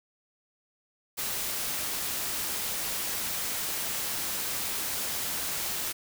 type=noise; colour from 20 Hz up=white; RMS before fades=-32 dBFS; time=1.17-5.93 s; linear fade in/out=20 ms; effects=none